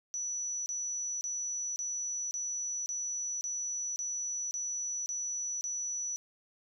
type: tone bursts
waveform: sine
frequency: 5920 Hz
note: F#8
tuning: in tune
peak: -33 dBFS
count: 11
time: 0.14-6.16 s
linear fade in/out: 0 ms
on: 520 ms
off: 30 ms
effects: none